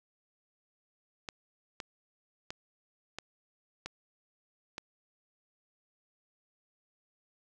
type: clicks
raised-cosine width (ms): 0.2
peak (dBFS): -21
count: 6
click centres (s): 1.288 / 1.802 / 2.505 / 3.186 / 3.86 / 4.781
effects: none